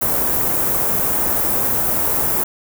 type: band-stop noise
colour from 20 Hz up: white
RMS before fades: -18 dBFS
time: 0.01-2.44 s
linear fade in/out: 10 ms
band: 1000 to 15000 Hz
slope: 12 dB/octave
effects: none